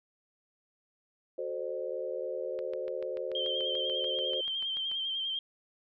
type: chord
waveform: sine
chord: D dominant seventh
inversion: first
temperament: equal with one note detuned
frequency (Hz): 370 / 440 / 523.3 / 602.8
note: F#4 / A4 / C5 / D5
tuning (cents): 0 / 0 / 0 / +45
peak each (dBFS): -40 / -41 / -35 / -41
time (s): 1.38-4.41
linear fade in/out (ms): 5
type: click train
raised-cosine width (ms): 0.3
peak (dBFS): -32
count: 17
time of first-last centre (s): 2.59-4.916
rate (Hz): 6.88
type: tone with vibrato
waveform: sine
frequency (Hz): 3155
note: G7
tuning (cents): +10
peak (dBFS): -31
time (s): 3.35-5.39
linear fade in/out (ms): 2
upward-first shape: sine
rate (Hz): 10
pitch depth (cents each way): 41
effects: none